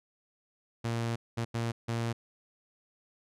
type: tone bursts at uneven times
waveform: sawtooth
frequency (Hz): 116.1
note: A#2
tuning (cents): -7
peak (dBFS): -26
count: 4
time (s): 0.84-1.16 / 1.37-1.45 / 1.54-1.72 / 1.88-2.13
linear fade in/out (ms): 10
effects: low-pass 9000 Hz 12 dB/octave